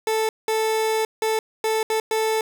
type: tone bursts at uneven times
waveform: 30% pulse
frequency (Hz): 440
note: A4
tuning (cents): 0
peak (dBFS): -17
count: 6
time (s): 0.07-0.29 / 0.48-1.05 / 1.22-1.39 / 1.64-1.83 / 1.9-2 / 2.11-2.41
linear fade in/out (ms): 2
effects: none